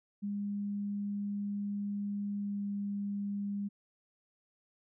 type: tone with pitch glide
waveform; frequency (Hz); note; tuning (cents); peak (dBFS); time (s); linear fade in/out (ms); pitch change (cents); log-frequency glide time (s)
sine; 203.1 to 201.9; G#3 to G#3; -38 to -49; -33; 0.22-3.69; 20; -11; 2.37-2.62
effects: none